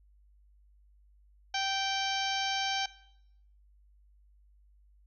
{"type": "harmonic tone with a mistuned harmonic", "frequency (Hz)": 780, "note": "G5", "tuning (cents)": -9, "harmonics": [1, 2, 3, 4, 5, 6, 7, 8], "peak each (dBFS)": [-33, -37, -38, -36, -41, -41, -40, -44], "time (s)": [1.54, 2.86], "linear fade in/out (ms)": 5, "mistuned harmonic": 6, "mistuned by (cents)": -26, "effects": ["noise-tail reverb RT60 0.8 s tail -20 dB re dry", "added 50 Hz sine -59 dBFS peak until 5.06 s"]}